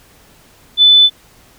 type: tone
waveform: sine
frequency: 3501 Hz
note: A7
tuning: 9 cents flat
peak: -4 dBFS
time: 0.77-1.1 s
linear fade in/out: 50 ms
effects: pink hiss -47 dBFS RMS until 1.58 s